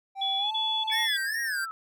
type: tone with pitch glide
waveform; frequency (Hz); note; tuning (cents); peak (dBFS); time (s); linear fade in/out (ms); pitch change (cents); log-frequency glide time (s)
triangle; 780 to 875.5; G5 to A5; -9 to -9; -29; 0.15-1.08; 50; +200; 0.38-0.52
type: tone bursts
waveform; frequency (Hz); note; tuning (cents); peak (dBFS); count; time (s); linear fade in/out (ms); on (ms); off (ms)
sine; 3415; G#7; +48; -26; 3; 0.21-1.172; 10; 300; 31
type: linear sweep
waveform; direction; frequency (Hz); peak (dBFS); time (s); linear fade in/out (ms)
sine; down; 2267 to 1285; -34; 0.9-1.71; 0
type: tone with vibrato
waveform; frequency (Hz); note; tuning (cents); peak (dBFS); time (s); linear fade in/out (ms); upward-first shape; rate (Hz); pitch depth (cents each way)
square; 1712; A6; -48; -29; 0.91-1.66; 20; sine; 2.5; 160
effects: none